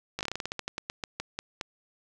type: slowing click train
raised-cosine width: 0.2 ms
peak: -15 dBFS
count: 18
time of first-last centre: 0.19-1.612 s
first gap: 18 ms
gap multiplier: 1.17
effects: none